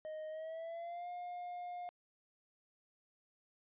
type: tone with pitch glide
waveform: triangle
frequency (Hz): 622.3 to 710.7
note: D#5 to F5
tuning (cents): 0 to +30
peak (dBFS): -40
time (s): 0.05-1.89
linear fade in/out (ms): 0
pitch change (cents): +230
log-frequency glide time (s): 0.29-1.09
effects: resampled to 8000 Hz